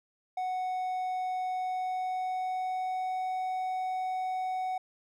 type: tone with pitch glide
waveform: triangle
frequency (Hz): 740 to 745.1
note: F#5 to F#5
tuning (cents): 0 to +12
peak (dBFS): -28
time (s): 0.37-4.78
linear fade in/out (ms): 5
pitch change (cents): +12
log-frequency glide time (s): 1.51-3.25
effects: none